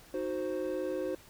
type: chord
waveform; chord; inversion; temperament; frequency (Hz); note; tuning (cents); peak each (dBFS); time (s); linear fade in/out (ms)
triangle; C diminished; first; equal; 311.1 / 370 / 523.3; Eb4 / Gb4 / C5; 0 / 0 / 0; -36 / -34 / -33; 0.14-1.15; 2
effects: pink hiss -56 dBFS RMS until 1.29 s